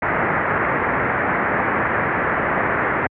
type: low-pass noise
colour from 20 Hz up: white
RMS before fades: -20 dBFS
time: 0.02-3.07 s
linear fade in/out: 5 ms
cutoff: 2000 Hz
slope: 48 dB/octave
effects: high-pass 80 Hz 12 dB/octave